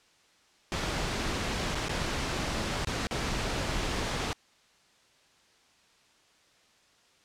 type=noise with dropouts; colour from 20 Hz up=pink; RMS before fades=-31 dBFS; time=0.72-4.33 s; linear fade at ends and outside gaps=0 ms; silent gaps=1.747-1.753 / 1.884-1.893 / 2.848-2.871 / 3.07-3.11 s; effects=white hiss -63 dBFS RMS until 7.24 s + low-pass 6000 Hz 12 dB/octave